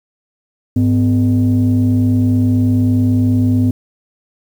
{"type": "tone pair together", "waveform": "sine", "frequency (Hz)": [102.9, 252.1], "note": ["G#2", "B3"], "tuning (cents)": [-16, 36], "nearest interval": "octave + major third", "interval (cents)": 1552, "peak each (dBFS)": -11, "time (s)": [0.76, 3.71], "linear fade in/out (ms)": 5, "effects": ["tanh soft clip ceiling -6 dBFS", "7-bit"]}